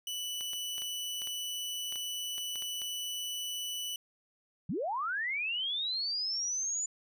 sawtooth tone, 2971 Hz, F#7, 6 cents sharp, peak -32 dBFS, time 0.07-3.96 s, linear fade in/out 2 ms
clicks, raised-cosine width 0.2 ms, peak -29 dBFS, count 12, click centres 0.409 / 0.533 / 0.781 / 0.82 / 1.219 / 1.273 / 1.924 / 1.958 / 2.381 / 2.557 / 2.623 / 2.818 s
sine linear sweep, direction up, 129.4 to 7040 Hz, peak -31 dBFS, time 4.69-6.86 s, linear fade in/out 5 ms
effects none

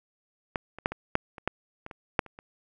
clicks, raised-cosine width 0.5 ms, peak -13 / -26 / -9 / -19 / -7 / -27 / -11 / -24 / -26 / -6 / -30 / -29 dBFS, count 12, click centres 0.558 / 0.786 / 0.859 / 0.92 / 1.154 / 1.382 / 1.476 / 1.864 / 1.912 / 2.192 / 2.263 / 2.389 s, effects none

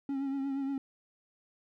triangle tone with vibrato, 273.7 Hz, C#4, 22 cents flat, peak -29 dBFS, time 0.09-0.78 s, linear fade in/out 2 ms, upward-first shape triangle, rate 8.5 Hz, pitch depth 45 cents each way, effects none

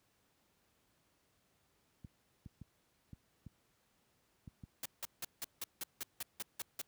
clicks, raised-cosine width 5 ms, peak -36 dBFS, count 7, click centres 2.047 / 2.461 / 2.616 / 3.132 / 3.466 / 4.477 / 4.637 s
white noise bursts, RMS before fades -41 dBFS, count 11, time 4.83-6.816 s, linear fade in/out 2 ms, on 26 ms, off 170 ms
effects pink hiss -75 dBFS RMS until 6.87 s + high-pass 60 Hz 12 dB/octave

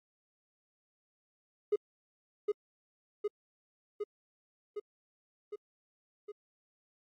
triangle tone with echo, 415.3 Hz, G#4, in tune, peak -21 dBFS, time 1.72-1.76 s, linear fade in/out 10 ms, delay 760 ms, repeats 6, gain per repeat -3 dB, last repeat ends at 6.32 s, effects tanh soft clip ceiling -22 dBFS + AAC 64 kbps

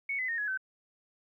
sine tone with pitch steps, 2218 / 2022 / 1843.7 / 1680.9 / 1532.5 Hz, C#7 / B6 / A#6 / G#6 / G6, 0 / +40 / -20 / +20 / -40 cents, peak -30 dBFS, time 0.09-0.575 s, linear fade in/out 5 ms, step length 97 ms, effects 12-bit

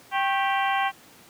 harmonic tone with a mistuned harmonic, 392 Hz, G4, in tune, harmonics 2 / 3 / 4 / 5 / 6 / 7 / 8, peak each -24 / -28 / -30 / -32 / -34 / -35 / -36 dBFS, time 0.11-0.92 s, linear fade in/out 50 ms, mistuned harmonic 3, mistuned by -130 cents, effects pink hiss -51 dBFS RMS until 1.29 s + high-pass 150 Hz 12 dB/octave

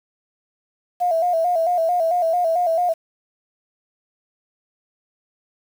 sine tone with vibrato, 683 Hz, F5, 39 cents flat, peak -16 dBFS, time 1-2.94 s, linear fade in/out 20 ms, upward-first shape square, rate 4.5 Hz, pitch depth 74 cents each way, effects 7-bit

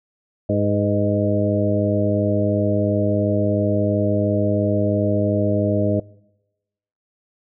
harmonic tone with a mistuned harmonic, 102.9 Hz, G#2, 16 cents flat, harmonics 1 / 2 / 3 / 4 / 5 / 6, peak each -22 / -23 / -24 / -28 / -26 / -22 dBFS, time 0.49-6 s, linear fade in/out 5 ms, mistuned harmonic 5, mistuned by -33 cents, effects noise-tail reverb RT60 1.0 s tail -24 dB re dry

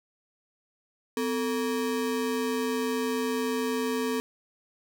square ring-modulated tone, 349.2 Hz, F4, in tune, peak -24 dBFS, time 1.17-4.2 s, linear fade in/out 0 ms, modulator 95.5 Hz, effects none

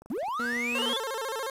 clicks, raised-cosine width 1 ms, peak -35 dBFS, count 11, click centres 0.02 / 0.06 / 0.115 / 0.177 / 0.231 / 0.284 / 0.399 / 0.455 / 0.529 / 0.566 / 0.722 s
triangle linear sweep, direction up, 187.9 to 3520 Hz, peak -27 dBFS, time 0.1-0.98 s, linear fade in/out 5 ms
30% pulse tone, 239.7 Hz, A#3, 48 cents sharp, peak -30 dBFS, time 0.39-0.94 s, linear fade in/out 10 ms
20% pulse tone with vibrato, 489.4 Hz, B4, 16 cents flat, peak -26 dBFS, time 0.75-1.5 s, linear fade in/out 2 ms, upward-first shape square, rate 14 Hz, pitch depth 160 cents each way
effects resampled to 32000 Hz + 9-bit

